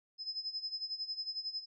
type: tone with tremolo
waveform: sine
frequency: 5100 Hz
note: D#8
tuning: 42 cents sharp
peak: -34 dBFS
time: 0.18-1.66 s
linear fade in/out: 50 ms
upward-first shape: sine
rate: 11 Hz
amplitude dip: 80%
effects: none